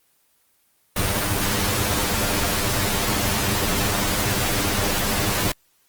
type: noise with comb filter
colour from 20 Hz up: pink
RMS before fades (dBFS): -22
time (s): 0.96-5.52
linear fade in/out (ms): 5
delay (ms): 10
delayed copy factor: +0.75
effects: white hiss -63 dBFS RMS until 5.88 s + Opus 24 kbps